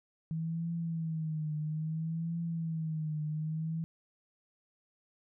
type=tone with vibrato; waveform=sine; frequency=160 Hz; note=D#3; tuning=49 cents sharp; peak=-32 dBFS; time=0.31-3.84 s; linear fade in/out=0 ms; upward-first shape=triangle; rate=0.6 Hz; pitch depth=94 cents each way; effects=none